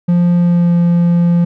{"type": "tone with pitch glide", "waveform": "triangle", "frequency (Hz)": [174.61, 172.41], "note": ["F3", "F3"], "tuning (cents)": [0, -22], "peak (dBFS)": -6, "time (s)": [0.08, 1.45], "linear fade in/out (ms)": 10, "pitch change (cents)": -22, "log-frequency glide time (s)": [0.36, 0.75], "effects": []}